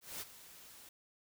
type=noise with ADSR envelope; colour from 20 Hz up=white; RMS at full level=-42 dBFS; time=0.01-0.89 s; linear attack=200 ms; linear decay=31 ms; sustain=-14 dB; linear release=3 ms; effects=none